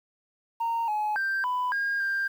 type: tone with pitch steps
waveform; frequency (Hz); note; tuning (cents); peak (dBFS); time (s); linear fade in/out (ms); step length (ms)
sine; 923 / 847 / 1574 / 996 / 1620 / 1590; A#5 / G#5 / G6 / B5 / G#6 / G6; -17 / +34 / +7 / +14 / -43 / +24; -23; 0.6-2.28; 10; 280
effects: tanh soft clip ceiling -23 dBFS + 9-bit